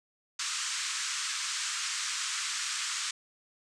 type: band-pass noise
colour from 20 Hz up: white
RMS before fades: -34 dBFS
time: 0.39-3.11 s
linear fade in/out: 5 ms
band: 1100 to 8200 Hz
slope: 48 dB/octave
effects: none